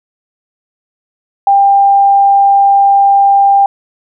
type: tone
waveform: sine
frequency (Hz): 795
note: G5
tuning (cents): +24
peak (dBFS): -4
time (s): 1.47-3.66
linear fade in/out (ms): 2
effects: none